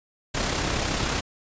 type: noise with amplitude modulation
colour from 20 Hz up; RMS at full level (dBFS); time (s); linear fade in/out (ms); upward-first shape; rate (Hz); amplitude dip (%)
pink; -24; 0.34-1.21; 10; sine; 33.4; 40
effects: resampled to 16000 Hz